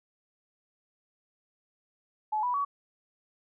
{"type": "tone with pitch steps", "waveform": "sine", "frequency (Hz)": [857, 984.4, 1130.8], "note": ["A5", "B5", "C#6"], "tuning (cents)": [-46, -6, 34], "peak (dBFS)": -26, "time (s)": [2.32, 2.65], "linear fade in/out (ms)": 10, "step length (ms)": 110, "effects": []}